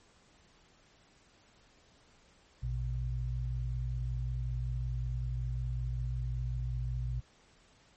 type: tone pair together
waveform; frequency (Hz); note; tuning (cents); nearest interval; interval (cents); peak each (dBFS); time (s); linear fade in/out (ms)
sine; 58.1 / 123.47; A#1 / B2; -5 / 0; octave + minor second; 1305; -34 / -35; 2.62-7.21; 20
effects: pink hiss -64 dBFS RMS until 7.96 s + MP3 32 kbps